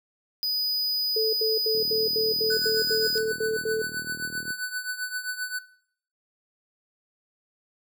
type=tone; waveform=square; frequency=4970 Hz; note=D#8; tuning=3 cents flat; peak=-25 dBFS; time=0.43-3.18 s; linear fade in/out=0 ms
type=tone bursts; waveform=sine; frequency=440.6 Hz; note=A4; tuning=2 cents sharp; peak=-23 dBFS; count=11; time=1.16-3.82 s; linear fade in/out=5 ms; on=170 ms; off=79 ms
type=click train; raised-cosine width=3 ms; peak=-27 dBFS; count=109; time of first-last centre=1.75-4.505 s; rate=39.2 Hz
type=tone with tremolo; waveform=square; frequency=1500 Hz; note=F#6; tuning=23 cents sharp; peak=-26 dBFS; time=2.5-5.59 s; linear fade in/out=5 ms; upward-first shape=triangle; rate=7.6 Hz; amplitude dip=75%
effects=noise-tail reverb RT60 0.6 s tail -18 dB re dry + high-pass 150 Hz 12 dB/octave